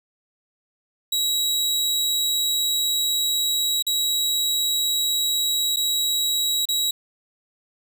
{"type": "tone with dropouts", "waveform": "sawtooth", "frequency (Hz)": 3864, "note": "B7", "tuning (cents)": -39, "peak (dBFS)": -17, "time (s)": [1.12, 6.91], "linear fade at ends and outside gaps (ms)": 5, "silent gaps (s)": [[3.825, 3.866], [5.762, 5.768], [6.655, 6.687]], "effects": []}